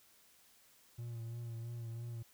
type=tone with vibrato; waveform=triangle; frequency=116.6 Hz; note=A#2; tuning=1 cent sharp; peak=-39 dBFS; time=0.98-2.23 s; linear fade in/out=10 ms; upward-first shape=sine; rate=3 Hz; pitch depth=35 cents each way; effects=white hiss -66 dBFS RMS until 2.33 s